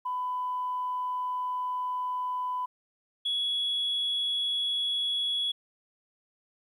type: tone pair in turn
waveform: sine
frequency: 1000 / 3364 Hz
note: B5 / G#7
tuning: +21 / +22 cents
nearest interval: octave + major sixth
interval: 2101 cents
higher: second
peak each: -28 / -25 dBFS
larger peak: second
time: 0.05-2.66 / 3.25-5.52 s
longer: first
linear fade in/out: 10 ms
effects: tanh soft clip ceiling -23 dBFS + 11-bit